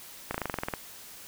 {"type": "slowing click train", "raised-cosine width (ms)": 0.5, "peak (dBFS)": -15, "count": 11, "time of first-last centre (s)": [0.31, 0.738], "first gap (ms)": 34, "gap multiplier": 1.05, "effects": ["white hiss -47 dBFS RMS until 1.27 s"]}